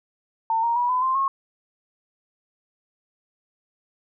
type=tone with pitch steps; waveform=sine; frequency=900 / 934.4 / 970.2 / 1007.3 / 1045.8 / 1085.9 Hz; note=A5 / A#5 / B5 / B5 / C6 / C#6; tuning=+39 / +4 / -31 / +34 / -1 / -36 cents; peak=-19 dBFS; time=0.5-1.28 s; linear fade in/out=2 ms; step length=130 ms; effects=none